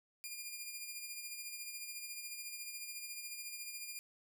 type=tone with tremolo; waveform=10% pulse; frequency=2411 Hz; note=D7; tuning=45 cents sharp; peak=-33 dBFS; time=0.24-3.99 s; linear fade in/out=0 ms; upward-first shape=sine; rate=14 Hz; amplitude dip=45%; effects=none